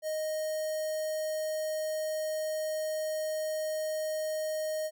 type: tone with notch filter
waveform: square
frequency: 622.3 Hz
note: D#5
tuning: in tune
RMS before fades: -33 dBFS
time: 0.02-4.91 s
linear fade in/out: 50 ms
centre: 2500 Hz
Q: 0.71
effects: none